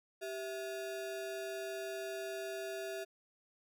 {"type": "ring-modulated tone", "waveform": "square", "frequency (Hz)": 523.3, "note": "C5", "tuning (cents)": 0, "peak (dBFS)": -37, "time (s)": [0.21, 3.05], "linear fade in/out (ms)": 20, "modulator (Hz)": 134, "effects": []}